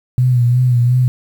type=tone with vibrato; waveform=sine; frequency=123.47 Hz; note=B2; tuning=in tune; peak=-9 dBFS; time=0.18-1.08 s; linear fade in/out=0 ms; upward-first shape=sine; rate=2.8 Hz; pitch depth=51 cents each way; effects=7-bit